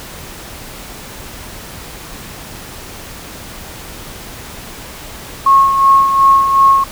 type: tone with tremolo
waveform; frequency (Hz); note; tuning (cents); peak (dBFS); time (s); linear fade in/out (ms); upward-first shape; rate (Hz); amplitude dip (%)
sine; 1090; C#6; -29; -4; 5.46-6.84; 5; sine; 2.7; 55
effects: pink hiss -31 dBFS RMS until 6.91 s